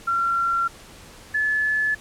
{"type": "tone pair in turn", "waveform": "sine", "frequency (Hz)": [1369, 1724.8], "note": ["F6", "A6"], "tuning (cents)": [-35, -35], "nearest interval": "major third", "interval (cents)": 400, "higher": "second", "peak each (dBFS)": -19, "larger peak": "neither", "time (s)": [[0.07, 0.68], [1.34, 1.95]], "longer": "neither", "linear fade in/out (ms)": 10, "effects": ["pink hiss -45 dBFS RMS until 2 s", "low-pass 11000 Hz 12 dB/octave"]}